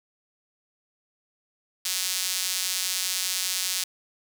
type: tone with high-pass filter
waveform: sawtooth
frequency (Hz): 185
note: F#3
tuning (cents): 0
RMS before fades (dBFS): -28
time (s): 1.85-3.84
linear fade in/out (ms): 5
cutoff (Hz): 4500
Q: 0.9
effects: none